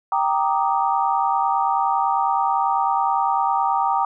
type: chord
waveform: sine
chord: Eb major seventh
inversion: first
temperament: equal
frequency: 784 / 932.3 / 1174.7 / 1244.5 Hz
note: G5 / Bb5 / D6 / Eb6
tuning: 0 / 0 / 0 / 0 cents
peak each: -21 / -21 / -25 / -27 dBFS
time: 0.12-4.05 s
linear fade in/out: 2 ms
effects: none